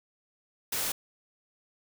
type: noise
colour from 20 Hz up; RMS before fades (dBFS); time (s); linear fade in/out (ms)
white; -31; 0.72-0.92; 5
effects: none